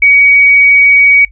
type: tone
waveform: sine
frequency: 2257 Hz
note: C#7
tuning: 31 cents sharp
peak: -3 dBFS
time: 0.02-1.25 s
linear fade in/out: 5 ms
effects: noise-tail reverb RT60 0.1 s tail -19 dB re dry + added 50 Hz sine -34 dBFS peak until 1.31 s